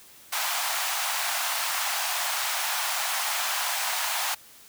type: high-pass noise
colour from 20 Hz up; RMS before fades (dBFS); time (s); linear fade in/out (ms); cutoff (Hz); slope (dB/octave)
pink; -28; 0.32-4.35; 10; 700; 48
effects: white hiss -51 dBFS RMS until 4.68 s